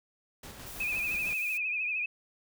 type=noise with tremolo; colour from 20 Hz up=pink; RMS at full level=-45 dBFS; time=0.43-1.34 s; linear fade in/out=5 ms; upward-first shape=square; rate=6.1 Hz; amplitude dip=30%
type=noise; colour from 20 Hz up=blue; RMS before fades=-45 dBFS; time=0.66-1.58 s; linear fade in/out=10 ms
type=tone with vibrato; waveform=sine; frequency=2500 Hz; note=D#7; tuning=8 cents sharp; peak=-29 dBFS; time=0.8-2.06 s; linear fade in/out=5 ms; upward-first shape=triangle; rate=13 Hz; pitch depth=87 cents each way
effects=none